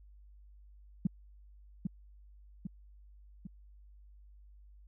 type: tone with echo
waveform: sine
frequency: 185 Hz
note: F#3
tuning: in tune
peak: -24 dBFS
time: 1.05-1.07 s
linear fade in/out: 5 ms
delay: 800 ms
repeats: 3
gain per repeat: -5 dB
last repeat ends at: 3.47 s
effects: added 50 Hz sine -54 dBFS peak until 4.87 s